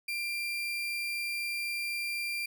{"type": "tone", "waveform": "35% pulse", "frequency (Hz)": 2376, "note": "D7", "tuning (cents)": 20, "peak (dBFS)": -30, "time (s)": [0.08, 2.46], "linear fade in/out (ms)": 5, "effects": []}